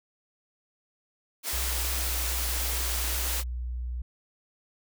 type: high-pass noise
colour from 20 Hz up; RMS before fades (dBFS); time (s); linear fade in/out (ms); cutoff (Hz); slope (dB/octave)
white; -31; 1.43-3.44; 50; 250; 48
type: tone with pitch glide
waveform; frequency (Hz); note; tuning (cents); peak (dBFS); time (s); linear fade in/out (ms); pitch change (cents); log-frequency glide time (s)
sine; 61.74 to 60.93; B1 to B1; 0 to -23; -30; 1.53-4.02; 5; -23; 2.01-2.2
effects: none